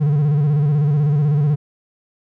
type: tone with vibrato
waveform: triangle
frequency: 146.83 Hz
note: D3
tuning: in tune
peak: -11 dBFS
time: 0-1.56 s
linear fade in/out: 20 ms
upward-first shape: square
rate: 16 Hz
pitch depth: 66 cents each way
effects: none